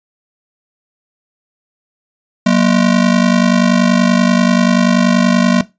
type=ring-modulated tone; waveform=square; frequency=211.4 Hz; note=G#3; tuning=31 cents sharp; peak=-6 dBFS; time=2.46-5.61 s; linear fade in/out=2 ms; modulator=25.2 Hz; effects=noise-tail reverb RT60 0.2 s tail -17 dB re dry + resampled to 16000 Hz